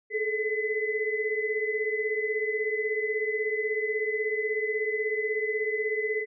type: tone cluster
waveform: sine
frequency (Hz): 424.4 / 440.7 / 2018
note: G#4 / A4 / B6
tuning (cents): +38 / +3 / +37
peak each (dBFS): -30 / -31 / -30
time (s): 0.1-6.26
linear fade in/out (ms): 50
effects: none